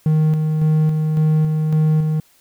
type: tone with tremolo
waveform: triangle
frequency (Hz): 155.56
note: D#3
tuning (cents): 0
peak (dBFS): -10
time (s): 0.06-2.2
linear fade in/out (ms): 2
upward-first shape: square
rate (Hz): 1.8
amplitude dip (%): 35
effects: white hiss -55 dBFS RMS until 2.4 s